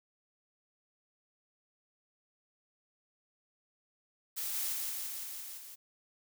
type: noise with echo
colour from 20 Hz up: blue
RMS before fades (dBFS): -37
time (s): 4.36-4.74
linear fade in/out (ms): 20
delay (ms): 170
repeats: 6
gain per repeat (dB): -2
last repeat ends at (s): 5.76
effects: none